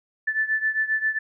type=beating tone pair; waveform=sine; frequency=1751 / 1758.5 Hz; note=A6 / A6; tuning=-9 / -1 cents; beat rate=7.5 Hz; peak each=-23 / -26 dBFS; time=0.27-1.19 s; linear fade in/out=10 ms; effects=none